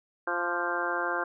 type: harmonic tone with a mistuned harmonic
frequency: 174.61 Hz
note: F3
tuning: in tune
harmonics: 2 / 3 / 4 / 5 / 6 / 7 / 8 / 9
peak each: -36 / -36 / -36 / -37 / -35 / -38 / -34 / -33 dBFS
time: 0.27-1.24 s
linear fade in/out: 5 ms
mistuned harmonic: 7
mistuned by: -44 cents
effects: none